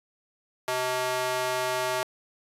square tone with high-pass filter, 127.2 Hz, C3, 48 cents flat, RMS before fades -28 dBFS, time 0.68-2.03 s, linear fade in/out 0 ms, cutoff 640 Hz, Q 1.3, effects resampled to 32000 Hz

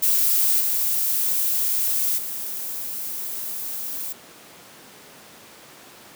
violet noise with level steps, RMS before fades -19 / -22 / -30 dBFS, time 0.02-4.13 s, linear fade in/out 10 ms, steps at 0.59 / 2.17 s, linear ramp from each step 20 ms, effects pink hiss -45 dBFS RMS until 6.15 s + high-pass 200 Hz 12 dB/octave

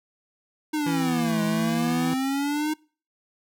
square exponential two-way sweep, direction down then up, 311.1 to 210 to 311.1 Hz, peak -24 dBFS, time 0.73-2.74 s, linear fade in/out 10 ms, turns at 1.43 s
25% pulse tone, 164.81 Hz, E3, in tune, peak -23 dBFS, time 0.86-2.14 s, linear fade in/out 5 ms
effects noise-tail reverb RT60 0.4 s tail -25 dB re dry

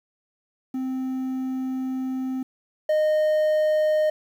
triangle tone pair in turn, 260.3 / 615.5 Hz, C4 / D#5, -9 / -19 cents, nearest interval octave + minor third, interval 1490 cents, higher second, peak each -23 / -16 dBFS, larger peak second, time 0.74-2.43 / 2.89-4.1 s, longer first, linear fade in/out 5 ms, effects 9-bit

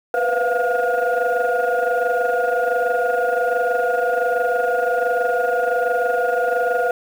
sine tone cluster, 485.7 / 507 / 684 / 710 / 1429 Hz, B4 / B4 / F5 / F5 / F6, -29 / +45 / -36 / +28 / +39 cents, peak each -21 / -22 / -23 / -22 / -23 dBFS, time 0.14-6.91 s, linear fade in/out 2 ms, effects tanh soft clip ceiling -10 dBFS + 7-bit

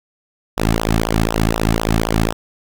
sawtooth tone with flanger, 55 Hz, A1, in tune, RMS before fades -17 dBFS, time 0.57-2.33 s, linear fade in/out 10 ms, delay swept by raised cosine 0.44 to 2.14 ms, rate 4 Hz, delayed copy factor -0.9, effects none

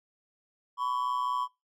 triangle ring-modulated tone, 1061 Hz, C6, 24 cents sharp, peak -23 dBFS, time 0.77-1.48 s, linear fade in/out 50 ms, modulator 62.4 Hz, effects noise-tail reverb RT60 0.2 s tail -21 dB re dry

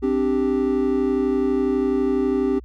triangle chord, C suspended second, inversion none, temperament equal, 261.6 / 293.7 / 392 Hz, C4 / D4 / G4, 0 / 0 / 0 cents, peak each -20 / -23 / -19 dBFS, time 0.02-2.6 s, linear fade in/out 20 ms, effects added 60 Hz sine -38 dBFS peak until 2.64 s

